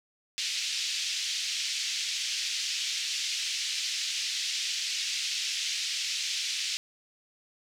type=band-pass noise; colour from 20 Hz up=white; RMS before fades=-32 dBFS; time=0.38-6.77 s; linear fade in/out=0 ms; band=2400 to 5900 Hz; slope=24 dB/octave; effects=none